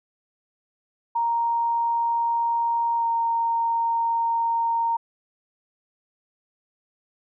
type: tone with pitch glide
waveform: sine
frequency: 932.3 to 924.3 Hz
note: A#5 to A#5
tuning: 0 to -15 cents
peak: -20 dBFS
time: 1.15-4.97 s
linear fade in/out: 10 ms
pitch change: -15 cents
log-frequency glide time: 2.97-3.05 s
effects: none